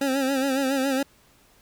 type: tone with vibrato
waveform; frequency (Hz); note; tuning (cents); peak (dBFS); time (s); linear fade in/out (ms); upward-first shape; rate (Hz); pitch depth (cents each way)
25% pulse; 269.3; C#4; -50; -18; 0.01-1.03; 5; sine; 7.2; 67
effects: pink hiss -58 dBFS RMS until 1.61 s